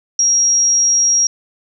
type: tone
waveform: sine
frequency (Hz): 5640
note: F8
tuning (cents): +16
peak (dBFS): -10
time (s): 0.19-1.27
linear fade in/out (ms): 2
effects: none